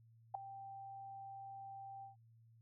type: tone with ADSR envelope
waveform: sine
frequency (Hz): 784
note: G5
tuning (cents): 0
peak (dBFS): -32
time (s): 0.34-2.16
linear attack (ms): 10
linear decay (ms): 3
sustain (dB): -16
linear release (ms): 130
effects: noise-tail reverb RT60 0.1 s tail -26 dB re dry + added 114 Hz sine -63 dBFS peak until 2.61 s